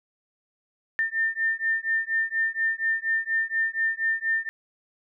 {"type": "beating tone pair", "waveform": "sine", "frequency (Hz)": [1800, 1804.2], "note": ["A6", "A6"], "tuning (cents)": [39, 43], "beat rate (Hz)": 4.2, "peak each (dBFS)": -26, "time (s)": [0.99, 4.49], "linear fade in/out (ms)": 0, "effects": []}